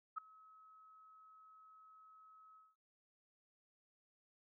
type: tone with ADSR envelope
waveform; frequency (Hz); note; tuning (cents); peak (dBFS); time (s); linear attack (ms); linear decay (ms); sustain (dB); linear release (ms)
sine; 1284; E6; -46; -36; 0.16-2.76; 21; 4; -24; 200
effects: none